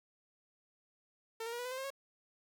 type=tone with pitch steps; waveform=sawtooth; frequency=451.6 / 464.3 / 477.3 / 490.8 / 504.6 / 518.8 / 533.3 / 548.3 Hz; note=A4 / A#4 / A#4 / B4 / B4 / C5 / C5 / C#5; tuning=+45 / -7 / +41 / -11 / +37 / -15 / +33 / -19 cents; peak=-35 dBFS; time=1.4-1.904 s; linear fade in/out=5 ms; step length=63 ms; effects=none